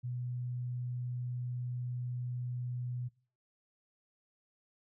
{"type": "tone", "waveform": "sine", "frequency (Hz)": 123.47, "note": "B2", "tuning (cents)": 0, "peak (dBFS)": -35, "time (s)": [0.03, 3.09], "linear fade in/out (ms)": 20, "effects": ["noise-tail reverb RT60 0.4 s tail -22 dB re dry"]}